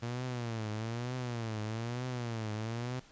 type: tone with vibrato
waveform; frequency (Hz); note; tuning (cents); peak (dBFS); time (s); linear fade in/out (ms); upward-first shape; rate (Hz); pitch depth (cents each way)
sawtooth; 116.54; A#2; 0; -31; 0.02-3; 10; triangle; 1.1; 170
effects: pink hiss -59 dBFS RMS until 3.11 s + resampled to 16000 Hz